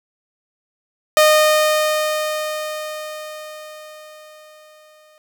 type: tone with exponential decay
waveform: sawtooth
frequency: 614 Hz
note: D#5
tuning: 23 cents flat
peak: -5 dBFS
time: 1.17-5.18 s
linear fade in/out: 1 ms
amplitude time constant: 870 ms
effects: none